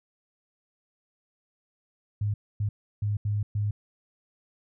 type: tone bursts at uneven times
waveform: sine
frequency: 103.83 Hz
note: G#2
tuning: in tune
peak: -24 dBFS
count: 5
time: 2.21-2.34 / 2.6-2.69 / 3.02-3.17 / 3.25-3.43 / 3.55-3.71 s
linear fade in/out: 5 ms
effects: none